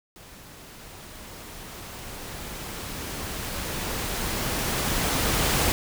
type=noise with level ramp; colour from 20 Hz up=pink; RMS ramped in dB=-47 to -22 dBFS; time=0.16-5.72 s; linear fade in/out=0 ms; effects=none